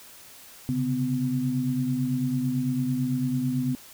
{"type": "tone cluster", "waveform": "sine", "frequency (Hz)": [131.4, 140.4, 252.1], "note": ["C3", "C#3", "B3"], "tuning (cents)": [8, 22, 36], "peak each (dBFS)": [-31, -30, -25], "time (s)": [0.69, 3.75], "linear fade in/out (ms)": 0, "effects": ["white hiss -48 dBFS RMS until 3.93 s"]}